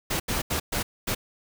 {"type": "noise bursts at uneven times", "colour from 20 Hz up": "pink", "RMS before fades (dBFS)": -27, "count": 5, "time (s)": [[0.1, 0.2], [0.28, 0.42], [0.5, 0.6], [0.72, 0.83], [1.07, 1.15]], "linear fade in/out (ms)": 10, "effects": []}